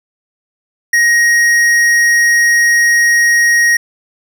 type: tone with tanh clipping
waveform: sine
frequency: 1880 Hz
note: A#6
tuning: 14 cents sharp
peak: -9 dBFS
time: 0.93-3.77 s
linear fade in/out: 5 ms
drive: 14 dB
effects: none

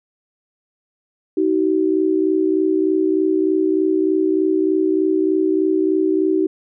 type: tone pair together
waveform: sine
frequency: 315.9 / 379.2 Hz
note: D#4 / F#4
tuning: +26 / +43 cents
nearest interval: minor third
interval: 317 cents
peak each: -17 dBFS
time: 1.37-6.47 s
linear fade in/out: 5 ms
effects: none

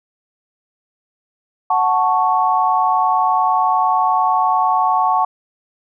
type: chord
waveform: sine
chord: F# minor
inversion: none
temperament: equal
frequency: 740 / 880 / 1108.7 Hz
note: F#5 / A5 / C#6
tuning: 0 / 0 / 0 cents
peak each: -17 dBFS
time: 1.7-5.25 s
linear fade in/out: 5 ms
effects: none

